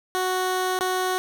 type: tone with dropouts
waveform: 15% pulse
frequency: 370 Hz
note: F#4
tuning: in tune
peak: -16 dBFS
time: 0.15-1.18 s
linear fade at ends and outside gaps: 0 ms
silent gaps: 0.79-0.809 s
effects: none